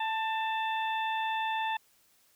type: harmonic tone with a mistuned harmonic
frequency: 883 Hz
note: A5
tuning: 6 cents sharp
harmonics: 1 / 2 / 3 / 4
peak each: -30 / -37 / -39 / -41 dBFS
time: 0-1.77 s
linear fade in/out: 5 ms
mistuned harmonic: 2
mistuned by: +19 cents
effects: white hiss -66 dBFS RMS until 2.35 s